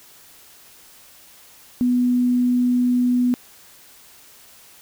sine tone, 246.9 Hz, B3, in tune, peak -15 dBFS, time 1.81-3.34 s, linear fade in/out 0 ms, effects white hiss -48 dBFS RMS until 4.81 s

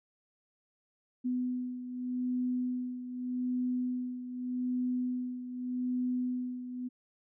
sine beating tone pair, 250 / 250.83 Hz, B3 / B3, +21 / +27 cents, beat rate 0.83 Hz, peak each -32 / -38 dBFS, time 1.24-6.89 s, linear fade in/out 20 ms, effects none

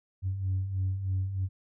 sine beating tone pair, 92.3 / 95.5 Hz, F#2 / G2, -4 / -45 cents, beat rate 3.2 Hz, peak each -34 / -27 dBFS, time 0.22-1.49 s, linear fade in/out 50 ms, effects tanh soft clip ceiling -23 dBFS

